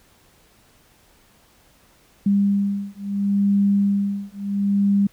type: beating tone pair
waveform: sine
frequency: 199.8 / 200.53 Hz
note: G3 / G3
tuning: +33 / +40 cents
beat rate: 0.73 Hz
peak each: -20 dBFS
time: 2.26-5.07 s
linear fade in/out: 5 ms
effects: pink hiss -56 dBFS RMS until 5.12 s